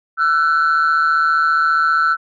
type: tone pair together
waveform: sine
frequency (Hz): 1339 / 1493.9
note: E6 / F#6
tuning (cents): +27 / +16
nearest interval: major second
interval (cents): 189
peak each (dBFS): -12 / -15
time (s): 0.17-2.17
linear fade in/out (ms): 50
effects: tanh soft clip ceiling -9 dBFS